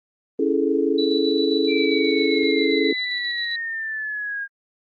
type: chord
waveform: sine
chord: A major seventh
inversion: first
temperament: equal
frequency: 277.2 / 329.6 / 415.3 / 440 Hz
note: C#4 / E4 / G#4 / A4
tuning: 0 / 0 / 0 / 0 cents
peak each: -23 dBFS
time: 0.39-2.93 s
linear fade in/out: 5 ms
type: tone with tremolo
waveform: sine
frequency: 3951 Hz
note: B7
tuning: in tune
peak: -25 dBFS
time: 0.98-3.56 s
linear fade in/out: 5 ms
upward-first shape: square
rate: 7.5 Hz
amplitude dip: 35%
type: linear sweep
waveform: sine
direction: down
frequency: 2349 to 1615 Hz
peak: -25 dBFS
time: 1.67-4.48 s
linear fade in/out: 50 ms
effects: Opus 24 kbps